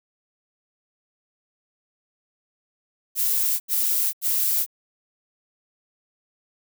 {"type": "noise bursts", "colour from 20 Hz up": "violet", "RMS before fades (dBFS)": -22, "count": 3, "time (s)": [3.15, 4.664], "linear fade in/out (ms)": 50, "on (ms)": 450, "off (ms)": 82, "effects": []}